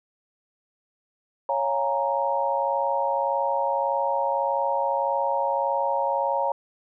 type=chord; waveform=sine; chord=Bb minor seventh; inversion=first; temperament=equal; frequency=554.4 / 698.5 / 830.6 / 932.3 Hz; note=Db5 / F5 / Ab5 / Bb5; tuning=0 / 0 / 0 / 0 cents; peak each=-26 / -31 / -29 / -25 dBFS; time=1.49-6.52 s; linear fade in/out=2 ms; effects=none